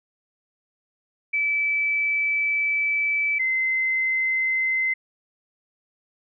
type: tone pair in turn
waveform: sine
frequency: 2309 / 2063 Hz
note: D7 / C7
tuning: -30 / -25 cents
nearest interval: major second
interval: 195 cents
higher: first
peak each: -20 dBFS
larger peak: neither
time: 1.33-3.39 / 3.39-4.94 s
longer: first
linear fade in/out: 10 ms
effects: none